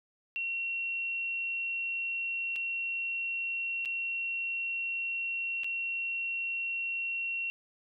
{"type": "tone with dropouts", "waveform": "sine", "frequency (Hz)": 2731, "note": "F7", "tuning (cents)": -39, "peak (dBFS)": -31, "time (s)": [0.36, 7.5], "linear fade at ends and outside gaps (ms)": 0, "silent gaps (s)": [[2.559, 2.562], [3.851, 3.857], [5.635, 5.644]], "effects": []}